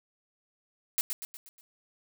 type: noise with echo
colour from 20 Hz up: blue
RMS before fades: -27 dBFS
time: 0.98-1.01 s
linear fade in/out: 0 ms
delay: 120 ms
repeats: 5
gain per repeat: -6 dB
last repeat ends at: 1.61 s
effects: none